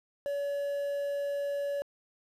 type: tone with quantisation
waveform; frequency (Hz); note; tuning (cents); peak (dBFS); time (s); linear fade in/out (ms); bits
triangle; 568; C#5; +42; -28; 0.26-1.82; 0; 8
effects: low-pass 8000 Hz 12 dB/octave